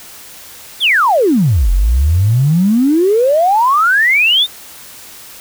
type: exponential two-way sweep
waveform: triangle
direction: down then up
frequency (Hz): 3729 to 42.55 to 3729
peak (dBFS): -4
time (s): 0.8-4.47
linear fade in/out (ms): 50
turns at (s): 1.71
effects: tanh soft clip ceiling -6 dBFS + white hiss -35 dBFS RMS until 5.4 s